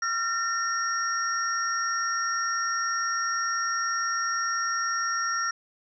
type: tone cluster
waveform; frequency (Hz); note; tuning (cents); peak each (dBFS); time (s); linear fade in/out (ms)
sine; 1371 / 1821 / 5610; F6 / A#6 / F8; -32 / -41 / +7; -27 / -31 / -32; 0.02-5.51; 5
effects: none